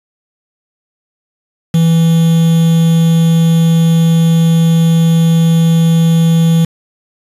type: tone with quantisation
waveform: triangle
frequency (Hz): 164.81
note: E3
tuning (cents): 0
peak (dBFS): -4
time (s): 1.74-6.65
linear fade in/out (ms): 5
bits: 4
effects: resampled to 32000 Hz